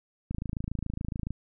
click train, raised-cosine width 5 ms, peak -20 dBFS, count 28, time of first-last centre 0.31-1.306 s, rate 27.1 Hz, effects none

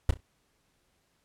brown noise with echo, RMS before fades -21 dBFS, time 0.09-0.11 s, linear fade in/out 2 ms, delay 32 ms, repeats 3, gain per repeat -12 dB, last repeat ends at 0.206 s, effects pink hiss -72 dBFS RMS until 1.24 s + low-pass 12000 Hz 12 dB/octave

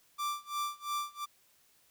45% pulse tone with tremolo, 1176 Hz, D6, 2 cents sharp, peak -31 dBFS, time 0.18-1.26 s, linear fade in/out 20 ms, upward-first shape sine, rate 2.9 Hz, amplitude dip 95%, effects white hiss -67 dBFS RMS until 1.9 s

